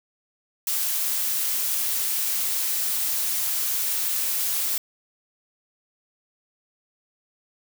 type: noise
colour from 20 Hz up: blue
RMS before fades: -25 dBFS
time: 0.67-4.78 s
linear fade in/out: 2 ms
effects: none